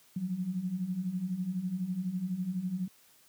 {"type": "beating tone pair", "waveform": "sine", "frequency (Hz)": [174.61, 186.61], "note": ["F3", "F#3"], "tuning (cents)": [0, 15], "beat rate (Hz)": 12, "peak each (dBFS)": [-37, -32], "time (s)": [0.16, 2.88], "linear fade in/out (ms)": 5, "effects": ["white hiss -62 dBFS RMS until 3.28 s", "high-pass 80 Hz 12 dB/octave"]}